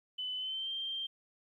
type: tone with pitch glide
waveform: sine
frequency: 3012 to 3164 Hz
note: F#7 to G7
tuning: +30 to +15 cents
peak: -35 dBFS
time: 0.18-1.07 s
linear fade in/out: 10 ms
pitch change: +85 cents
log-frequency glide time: 0.36-0.72 s
effects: 12-bit